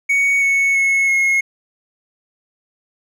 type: tone with pitch steps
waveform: triangle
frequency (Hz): 2233 / 2210 / 2187 / 2164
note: C#7 / C#7 / C#7 / C#7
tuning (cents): +12 / -6 / -24 / -42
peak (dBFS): -11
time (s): 0.09-1.41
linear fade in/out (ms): 10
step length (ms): 330
effects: none